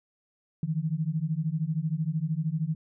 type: beating tone pair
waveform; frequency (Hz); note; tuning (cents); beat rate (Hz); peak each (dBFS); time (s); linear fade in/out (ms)
sine; 151.8 / 164.8; D#3 / E3; -42 / 0; 13; -29; 0.63-2.75; 2
effects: none